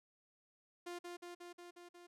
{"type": "tone with echo", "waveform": "sawtooth", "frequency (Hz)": 350.4, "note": "F4", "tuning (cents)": 6, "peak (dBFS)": -40, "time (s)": [0.86, 0.99], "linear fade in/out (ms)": 10, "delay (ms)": 180, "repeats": 6, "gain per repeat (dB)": -2, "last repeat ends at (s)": 2.07, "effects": ["low-pass 11000 Hz 12 dB/octave"]}